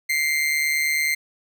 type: tone with amplitude modulation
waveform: 40% pulse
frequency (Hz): 2093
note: C7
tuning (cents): 0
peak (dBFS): -16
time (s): 0.09-1.15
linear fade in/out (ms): 10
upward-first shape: sine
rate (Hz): 149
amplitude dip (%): 60
effects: none